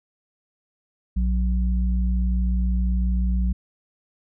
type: tone pair together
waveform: sine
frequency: 59.26 / 185 Hz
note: A#1 / F#3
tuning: +29 / 0 cents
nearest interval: octave + minor sixth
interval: 1971 cents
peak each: -19 / -27 dBFS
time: 1.16-3.53 s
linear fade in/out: 10 ms
effects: none